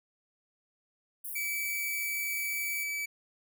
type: high-pass noise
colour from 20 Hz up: pink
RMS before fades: -39 dBFS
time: 1.24-2.84 s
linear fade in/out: 10 ms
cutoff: 10000 Hz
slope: 48 dB/octave
type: tone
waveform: 45% pulse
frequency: 2299 Hz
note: D7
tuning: 37 cents flat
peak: -32 dBFS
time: 1.35-3.06 s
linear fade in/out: 10 ms
effects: none